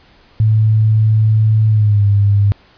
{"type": "tone with pitch glide", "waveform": "sine", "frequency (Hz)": [109.1, 101.21], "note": ["A2", "G#2"], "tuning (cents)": [-14, -44], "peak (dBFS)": -8, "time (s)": [0.4, 2.52], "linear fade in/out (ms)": 0, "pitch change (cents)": -130, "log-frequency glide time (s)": [1.68, 2.05], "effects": ["pink hiss -48 dBFS RMS until 2.77 s", "resampled to 11025 Hz"]}